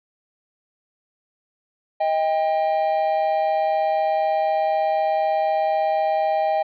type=tone pair together; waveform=triangle; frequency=631 / 795 Hz; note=D#5 / G5; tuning=+24 / +24 cents; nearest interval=major third; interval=400 cents; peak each=-19 dBFS; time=2-6.63 s; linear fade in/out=10 ms; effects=resampled to 11025 Hz